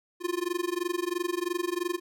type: tone with amplitude modulation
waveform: square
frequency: 351.3 Hz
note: F4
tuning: 10 cents sharp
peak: -25 dBFS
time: 0.2-2 s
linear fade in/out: 50 ms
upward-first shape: sine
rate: 23 Hz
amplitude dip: 95%
effects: none